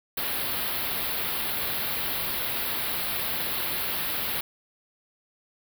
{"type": "band-stop noise", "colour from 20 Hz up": "white", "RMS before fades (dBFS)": -29, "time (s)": [0.17, 4.41], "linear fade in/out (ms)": 5, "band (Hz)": [4500, 11000], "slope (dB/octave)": 48, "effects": []}